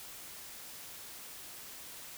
silence, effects white hiss -48 dBFS RMS until 2.17 s

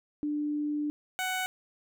sine / 15% pulse tone pair in turn, 296.4 / 745.1 Hz, D4 / F#5, +16 / +12 cents, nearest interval octave + major third, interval 1596 cents, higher second, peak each -28 / -23 dBFS, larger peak second, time 0.23-0.9 / 1.19-1.46 s, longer first, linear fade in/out 0 ms, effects none

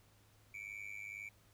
triangle tone with amplitude modulation, 2307 Hz, D7, 31 cents flat, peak -39 dBFS, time 0.54-1.29 s, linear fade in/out 5 ms, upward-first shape sine, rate 102 Hz, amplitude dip 95%, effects added 104 Hz sine -68 dBFS peak until 1.53 s + pink hiss -69 dBFS RMS until 1.53 s

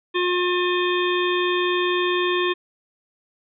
harmonic tone, 357.6 Hz, F4, 41 cents sharp, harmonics 1 / 3 / 5 / 7 / 9 / 10, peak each -21 / -26 / -28 / -29 / -31 / -31 dBFS, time 0.14-2.54 s, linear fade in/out 20 ms, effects none

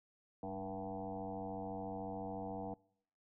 sine tone with frequency modulation, 481.4 Hz, B4, 44 cents flat, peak -40 dBFS, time 0.43-2.74 s, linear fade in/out 2 ms, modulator 93.9 Hz, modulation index 3.8, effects noise-tail reverb RT60 0.7 s tail -25 dB re dry

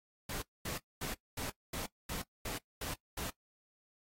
pink noise bursts, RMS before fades -40 dBFS, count 9, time 0.29-3.3 s, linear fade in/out 5 ms, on 130 ms, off 230 ms, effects noise-tail reverb RT60 0.1 s tail -20 dB re dry + AAC 48 kbps

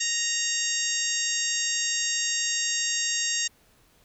harmonic tone, 932.3 Hz, A#5, in tune, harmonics 2 / 3 / 4 / 5 / 6 / 7 / 8, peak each -33 / -33 / -34 / -35 / -32 / -31 / -30 dBFS, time 0-3.48 s, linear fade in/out 10 ms, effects pink hiss -61 dBFS RMS until 4.04 s

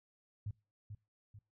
sine tone with echo, 103.83 Hz, G#2, in tune, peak -37 dBFS, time 0.46-0.51 s, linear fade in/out 5 ms, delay 440 ms, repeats 2, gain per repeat -7 dB, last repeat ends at 1.39 s, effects noise-tail reverb RT60 0.3 s tail -24 dB re dry

